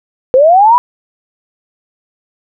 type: linear sweep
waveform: sine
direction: up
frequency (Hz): 494.1 to 1000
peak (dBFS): -3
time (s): 0.34-0.78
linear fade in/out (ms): 0
effects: none